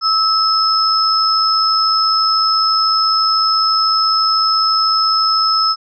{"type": "tone pair together", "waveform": "sine", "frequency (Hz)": [1300, 5194], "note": ["E6", "E8"], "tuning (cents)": [-24, -26], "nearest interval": "2 octaves", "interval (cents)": 2398, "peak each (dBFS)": -14, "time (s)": [0.01, 5.76], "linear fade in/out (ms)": 50, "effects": []}